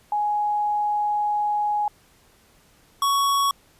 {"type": "tone pair in turn", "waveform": ["sine", "square"], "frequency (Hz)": [834, 1115.9], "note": ["G#5", "C#6"], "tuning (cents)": [7, 11], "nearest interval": "perfect fourth", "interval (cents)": 504, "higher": "second", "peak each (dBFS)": [-20, -19], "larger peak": "second", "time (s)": [[0.12, 1.88], [3.02, 3.51]], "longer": "first", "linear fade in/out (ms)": 2, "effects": ["pink hiss -57 dBFS RMS until 3.79 s", "resampled to 32000 Hz"]}